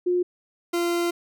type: tone pair in turn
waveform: sine / 40% pulse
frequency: 357.3 / 344.7 Hz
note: F4 / F4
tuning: +40 / -23 cents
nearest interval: minor second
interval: 63 cents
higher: first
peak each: -19 / -21 dBFS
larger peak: first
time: 0.06-0.23 / 0.73-1.11 s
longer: second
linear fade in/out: 10 ms
effects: none